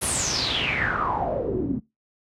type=noise with low-pass filter sweep; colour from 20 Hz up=pink; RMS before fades=-25 dBFS; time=0.01-1.8 s; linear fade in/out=20 ms; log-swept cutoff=11000 to 220 Hz; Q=9; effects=noise-tail reverb RT60 0.2 s tail -21 dB re dry + high-pass 60 Hz 12 dB/octave